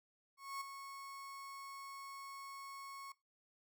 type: tone with ADSR envelope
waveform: 35% pulse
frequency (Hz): 1100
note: C#6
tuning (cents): -14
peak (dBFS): -39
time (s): 0.37-3.12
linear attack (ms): 240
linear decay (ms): 9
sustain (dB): -8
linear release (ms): 3
effects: noise-tail reverb RT60 0.2 s tail -19 dB re dry